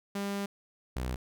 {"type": "tone pair in turn", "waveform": "sawtooth", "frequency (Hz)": [200, 63], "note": ["G3", "B1"], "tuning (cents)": [35, 35], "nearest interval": "octave + minor sixth", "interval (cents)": 2000, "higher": "first", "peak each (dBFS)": -28, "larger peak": "neither", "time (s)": [[0.15, 0.46], [0.96, 1.16]], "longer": "first", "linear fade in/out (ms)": 5, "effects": []}